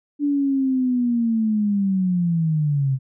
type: linear sweep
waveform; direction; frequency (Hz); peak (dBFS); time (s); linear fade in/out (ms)
sine; down; 292.2 to 130; -17; 0.19-2.99; 50
effects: none